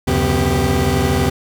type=tone cluster; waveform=30% pulse; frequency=73.5 / 90.8 / 134.5 / 246.5 / 392 Hz; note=D2 / F#2 / C3 / B3 / G4; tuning=+2 / -32 / +48 / -3 / 0 cents; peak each=-18 dBFS; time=0.07-1.3 s; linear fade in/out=10 ms; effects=none